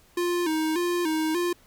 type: tone with vibrato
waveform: square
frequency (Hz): 332.1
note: E4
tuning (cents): +13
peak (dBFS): -24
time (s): 0.17-1.53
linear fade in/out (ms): 5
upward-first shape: square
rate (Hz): 1.7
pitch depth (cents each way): 94
effects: pink hiss -58 dBFS RMS until 1.66 s